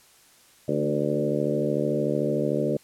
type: harmonic tone with a mistuned harmonic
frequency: 73.42 Hz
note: D2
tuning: in tune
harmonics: 2 / 3 / 4 / 5 / 6 / 7 / 8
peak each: -30 / -30 / -30 / -30 / -30 / -30 / -30 dBFS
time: 0.68-2.77 s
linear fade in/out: 5 ms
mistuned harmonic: 4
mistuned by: +16 cents
effects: white hiss -56 dBFS RMS until 2.83 s + low-pass 12000 Hz 12 dB/octave